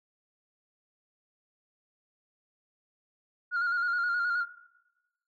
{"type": "tone with vibrato", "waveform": "sine", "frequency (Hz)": 1419, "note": "F6", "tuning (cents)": 27, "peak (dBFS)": -24, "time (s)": [3.51, 4.46], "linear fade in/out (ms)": 50, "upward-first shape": "square", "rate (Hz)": 9.5, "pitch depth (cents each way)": 36, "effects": ["noise-tail reverb RT60 1.0 s tail -19 dB re dry", "tanh soft clip ceiling -24 dBFS"]}